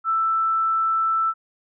sine tone, 1325 Hz, E6, 9 cents sharp, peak -18 dBFS, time 0.04-1.34 s, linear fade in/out 50 ms, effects none

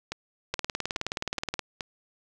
two click trains, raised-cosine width 0.2 ms, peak -12 / -15 dBFS, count 21 / 5, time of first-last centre 0.54-1.593 / 0.12-1.808 s, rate 19 / 2.37 Hz, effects none

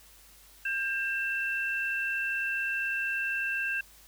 sine tone pair together, 1595 / 2682 Hz, G6 / E7, +30 / +29 cents, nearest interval major sixth, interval 899 cents, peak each -30 / -32 dBFS, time 0.65-3.81 s, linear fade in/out 5 ms, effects added 50 Hz sine -60 dBFS peak until 4.07 s + white hiss -56 dBFS RMS until 4.07 s

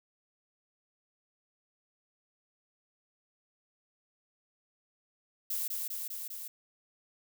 violet noise with echo, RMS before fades -34 dBFS, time 5.5-5.68 s, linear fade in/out 5 ms, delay 200 ms, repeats 4, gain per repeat -2 dB, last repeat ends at 6.48 s, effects none

